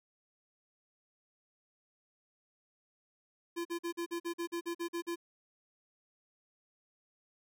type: tone bursts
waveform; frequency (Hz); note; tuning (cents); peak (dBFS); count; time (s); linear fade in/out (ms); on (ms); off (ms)
square; 341.3; F4; -40; -35; 12; 3.56-5.159; 20; 92; 45
effects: none